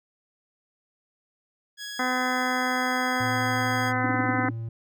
15% pulse tone with pitch glide, 1668 to 1638.4 Hz, G#6 to G#6, +7 to -24 cents, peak -28 dBFS, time 1.77-3.93 s, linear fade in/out 50 ms, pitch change -31 cents, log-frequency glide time 2.26-3.59 s
harmonic tone, 253.7 Hz, B3, 47 cents sharp, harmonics 1 / 2 / 3 / 4 / 5 / 6 / 7 / 8, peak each -30 / -34 / -30 / -33 / -32 / -31 / -34 / -33 dBFS, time 1.99-4.49 s, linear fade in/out 5 ms
triangle tone, 114 Hz, A#2, 38 cents flat, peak -28 dBFS, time 3.2-4.69 s, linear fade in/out 5 ms
sine tone bursts, 277.2 Hz, C#4, in tune, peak -24 dBFS, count 10, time 4.04-4.504 s, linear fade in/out 5 ms, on 23 ms, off 26 ms
effects none

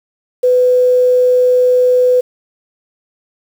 sine tone with quantisation, 500 Hz, B4, 21 cents sharp, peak -7 dBFS, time 0.43-2.21 s, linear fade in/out 10 ms, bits 6, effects none

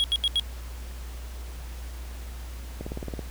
triangle tone bursts, 3306 Hz, G#7, 9 cents flat, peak -19 dBFS, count 4, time 0-0.397 s, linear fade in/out 0 ms, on 40 ms, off 79 ms
click train, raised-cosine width 2 ms, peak -20 dBFS, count 8, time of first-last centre 2.81-3.193 s, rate 18.3 Hz
effects added 60 Hz sine -35 dBFS peak until 3.3 s + pink hiss -47 dBFS RMS until 3.3 s

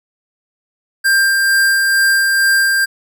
square tone with tremolo, 1589 Hz, G6, 23 cents sharp, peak -10 dBFS, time 1.04-2.86 s, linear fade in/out 20 ms, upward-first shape sine, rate 2.2 Hz, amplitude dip 25%, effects none

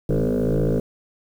sine tone with frequency modulation, 138.7 Hz, C#3, 1 cent sharp, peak -16 dBFS, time 0.09-0.8 s, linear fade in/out 5 ms, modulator 55.1 Hz, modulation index 7, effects tanh soft clip ceiling -15 dBFS + 8-bit

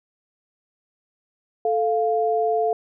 sine tone pair together, 439.5 / 698.5 Hz, A4 / F5, -2 / 0 cents, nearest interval minor sixth, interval 802 cents, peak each -21 dBFS, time 1.65-2.73 s, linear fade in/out 2 ms, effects none

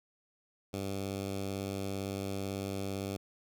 10% pulse tone with notch filter, 97.9 Hz, G2, 2 cents flat, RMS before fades -37 dBFS, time 0.73-3.17 s, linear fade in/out 10 ms, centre 1600 Hz, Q 1.5, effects none

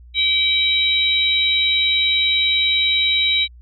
harmonic tone, 770 Hz, G5, 31 cents flat, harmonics 3 / 4 / 5, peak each -20 / -25 / -16 dBFS, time 0.14-3.48 s, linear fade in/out 50 ms, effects added 60 Hz sine -40 dBFS peak until 3.61 s

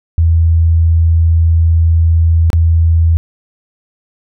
sine tone with dropouts, 82.41 Hz, E2, in tune, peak -6 dBFS, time 0.18-3.17 s, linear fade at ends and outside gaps 0 ms, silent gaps 2.502-2.531 s, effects none

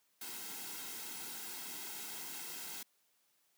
white noise with comb filter, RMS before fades -45 dBFS, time 0.21-2.83 s, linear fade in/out 5 ms, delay 1.7 ms, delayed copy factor -0.65, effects white hiss -75 dBFS RMS until 3.57 s + high-pass 150 Hz 12 dB/octave

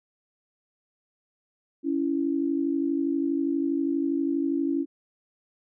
sine tone pair together, 279.8 / 332.2 Hz, C#4 / E4, +16 / +13 cents, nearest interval minor third, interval 297 cents, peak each -25 / -27 dBFS, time 1.83-4.86 s, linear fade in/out 50 ms, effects none

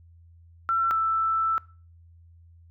sine tone pair in turn, 1347 / 1324.6 Hz, E6 / E6, +37 / +8 cents, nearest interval unison, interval 29 cents, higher first, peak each -21 dBFS, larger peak neither, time 0.69-0.91 / 0.91-1.58 s, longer second, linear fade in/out 0 ms, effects noise-tail reverb RT60 0.4 s tail -22 dB re dry + added 84 Hz sine -50 dBFS peak until 2.7 s

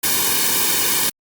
white noise with comb filter, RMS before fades -18 dBFS, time 0.03-1.1 s, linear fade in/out 10 ms, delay 1.5 ms, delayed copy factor -0.9, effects Opus 48 kbps

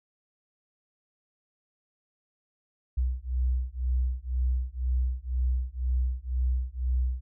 sine beating tone pair, 61.9 / 63.9 Hz, B1 / C2, +5 / -40 cents, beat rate 2 Hz, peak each -28 / -28 dBFS, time 2.97-7.21 s, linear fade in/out 10 ms, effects none

